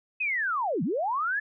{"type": "linear two-way sweep", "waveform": "sine", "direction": "down then up", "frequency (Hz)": [2578, 146.83, 1754], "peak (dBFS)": -25, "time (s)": [0.2, 1.4], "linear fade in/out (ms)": 10, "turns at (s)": 0.83, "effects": []}